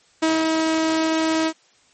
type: tone with ADSR envelope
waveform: sawtooth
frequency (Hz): 320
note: D#4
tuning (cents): +49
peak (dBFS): -12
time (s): 0.22-1.53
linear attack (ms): 10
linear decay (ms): 150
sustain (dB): -2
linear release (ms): 58
effects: white hiss -57 dBFS RMS until 1.93 s + MP3 32 kbps